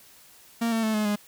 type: tone with pitch steps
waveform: 45% pulse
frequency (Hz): 231.4 / 225.1 / 218.9 / 212.9 / 207.1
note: A#3 / A3 / A3 / G#3 / G#3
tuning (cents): -13 / +40 / -9 / +43 / -5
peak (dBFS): -23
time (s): 0.61-1.16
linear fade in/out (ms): 10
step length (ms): 110
effects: white hiss -53 dBFS RMS until 1.27 s